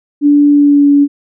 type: tone with pitch glide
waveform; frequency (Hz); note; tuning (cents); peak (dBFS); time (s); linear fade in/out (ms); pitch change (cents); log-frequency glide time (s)
sine; 290 to 285.3; D4 to C#4; -22 to +50; -4; 0.21-1.08; 50; -28; 0.5-0.89
effects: none

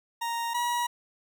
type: tone pair in turn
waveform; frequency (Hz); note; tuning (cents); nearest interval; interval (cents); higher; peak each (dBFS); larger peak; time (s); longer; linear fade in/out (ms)
40% pulse; 932 / 961; A#5 / B5; -1 / -48; minor second; 53; second; -28 / -25; second; 0.21-0.54 / 0.54-0.87; neither; 10
effects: none

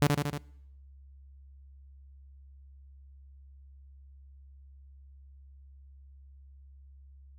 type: tone with echo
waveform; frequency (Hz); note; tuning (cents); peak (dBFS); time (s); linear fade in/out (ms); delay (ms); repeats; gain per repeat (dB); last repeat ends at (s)
sawtooth; 145.4; D3; -17; -16; 0.02-0.07; 0; 77; 4; -3; 0.378
effects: noise-tail reverb RT60 0.8 s tail -24 dB re dry + added 68 Hz sine -50 dBFS peak until 7.38 s

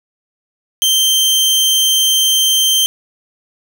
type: tone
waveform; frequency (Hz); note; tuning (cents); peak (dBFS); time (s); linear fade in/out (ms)
sawtooth; 3136; G7; 0; -7; 0.82-2.86; 0
effects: none

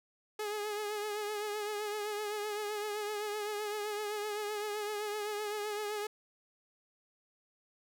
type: tone with vibrato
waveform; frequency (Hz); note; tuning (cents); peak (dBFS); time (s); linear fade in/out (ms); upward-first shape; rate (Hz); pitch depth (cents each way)
sawtooth; 419.1; G#4; +16; -31; 0.39-6.07; 5; triangle; 7.8; 50
effects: none

